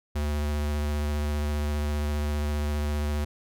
square tone with vibrato, 74 Hz, D2, 14 cents sharp, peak -26 dBFS, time 0.15-3.25 s, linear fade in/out 10 ms, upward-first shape square, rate 15 Hz, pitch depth 13 cents each way, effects none

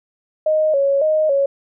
sine tone with vibrato, 587 Hz, D5, 1 cent flat, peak -13 dBFS, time 0.46-1.46 s, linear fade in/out 5 ms, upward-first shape square, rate 1.8 Hz, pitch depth 98 cents each way, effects none

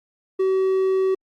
triangle tone, 380 Hz, F#4, 46 cents sharp, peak -15 dBFS, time 0.39-1.15 s, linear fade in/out 10 ms, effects Opus 48 kbps

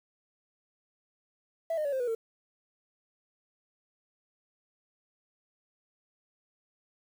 sine tone with pitch steps, 659.3 / 611.6 / 567.4 / 526.3 / 488.2 / 452.9 Hz, E5 / D#5 / C#5 / C5 / B4 / A#4, 0 / -30 / +40 / +10 / -20 / -50 cents, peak -26 dBFS, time 1.7-2.15 s, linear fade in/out 5 ms, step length 75 ms, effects tanh soft clip ceiling -26 dBFS + 9-bit

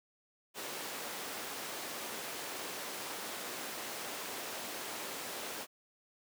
pink high-pass noise, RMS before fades -42 dBFS, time 0.54-5.67 s, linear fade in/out 50 ms, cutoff 350 Hz, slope 12 dB/octave, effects none

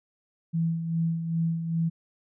sine tone with tremolo, 165.1 Hz, E3, 3 cents sharp, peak -22 dBFS, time 0.53-1.9 s, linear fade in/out 20 ms, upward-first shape sine, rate 2.5 Hz, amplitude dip 55%, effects none

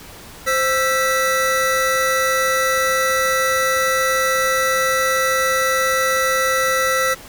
square tone cluster, 523 / 1328 / 1957 Hz, C5 / E6 / B6, -1 / +12 / -16 cents, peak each -21 dBFS, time 0.46-7.15 s, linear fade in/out 20 ms, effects pink hiss -39 dBFS RMS until 7.28 s

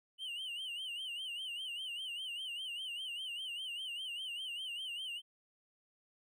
triangle tone with vibrato, 2960 Hz, F#7, in tune, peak -38 dBFS, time 0.18-5.22 s, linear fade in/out 50 ms, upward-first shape sine, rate 5 Hz, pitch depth 120 cents each way, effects none

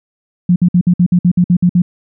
sine tone bursts, 177.2 Hz, F3, 25 cents sharp, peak -6 dBFS, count 11, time 0.49-1.82 s, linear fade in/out 5 ms, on 70 ms, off 56 ms, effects none

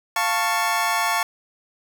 25% pulse chord, F augmented, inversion none, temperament equal with one note detuned, 698.5 / 887.1 / 1108.7 Hz, F5 / A5 / C#6, 0 / +14 / 0 cents, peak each -22 / -20 / -20 dBFS, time 0.16-1.23 s, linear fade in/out 2 ms, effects none

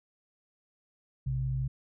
sine tone pair together, 58.27 / 130.81 Hz, A#1 / C3, 0 / 0 cents, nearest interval octave + major second, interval 1400 cents, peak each -35 / -29 dBFS, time 1.26-1.68 s, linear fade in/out 10 ms, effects none

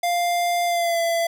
square tone with pitch glide, 698.5 to 673.5 Hz, F5 to E5, 0 to +37 cents, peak -20 dBFS, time 0.03-1.27 s, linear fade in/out 5 ms, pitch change -63 cents, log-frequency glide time 0.65-1 s, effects none

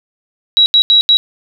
sine tone bursts at uneven times, 3879 Hz, B7, 32 cents flat, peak -5 dBFS, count 4, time 0.57-0.66 / 0.74-0.82 / 0.9-1.01 / 1.09-1.17 s, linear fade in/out 0 ms, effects none

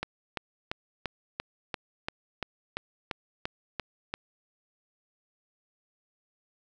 click train, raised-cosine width 0.3 ms, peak -15 dBFS, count 13, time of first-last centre 0.03-4.14 s, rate 2.92 Hz, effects none

